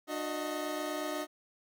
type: tone cluster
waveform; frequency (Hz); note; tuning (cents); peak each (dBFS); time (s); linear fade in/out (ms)
25% pulse; 299.4 / 364.8 / 627; D4 / F#4 / D#5; +33 / -24 / +13; -34 / -37 / -34; 0.07-1.27; 50
effects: none